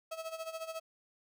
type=tone with tremolo; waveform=35% pulse; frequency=648 Hz; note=E5; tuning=30 cents flat; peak=-35 dBFS; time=0.11-0.8 s; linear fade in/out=10 ms; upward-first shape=sine; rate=14 Hz; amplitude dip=75%; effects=none